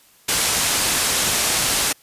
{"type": "low-pass noise", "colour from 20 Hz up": "white", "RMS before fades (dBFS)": -20, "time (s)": [0.28, 1.93], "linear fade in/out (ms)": 10, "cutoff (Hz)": 11000, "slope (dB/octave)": 24, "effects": ["white hiss -53 dBFS RMS until 2.02 s", "resampled to 32000 Hz"]}